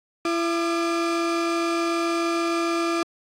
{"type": "tone pair together", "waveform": "35% pulse", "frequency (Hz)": [336.5, 1201.1], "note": ["E4", "D6"], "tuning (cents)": [36, 39], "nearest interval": "octave + minor seventh", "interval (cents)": 2203, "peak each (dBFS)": [-21, -26], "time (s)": [0.25, 3.03], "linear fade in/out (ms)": 2, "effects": ["low-pass 7000 Hz 12 dB/octave", "AAC 48 kbps"]}